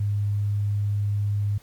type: tone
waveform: sine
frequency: 102.5 Hz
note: G#2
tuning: 22 cents flat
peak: -21 dBFS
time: 0-1.58 s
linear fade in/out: 5 ms
effects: pink hiss -55 dBFS RMS until 1.62 s + MP3 96 kbps